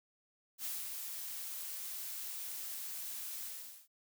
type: noise with ADSR envelope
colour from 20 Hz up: blue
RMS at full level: -39 dBFS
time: 0.58-3.88 s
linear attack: 69 ms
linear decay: 210 ms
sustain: -4 dB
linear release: 450 ms
effects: none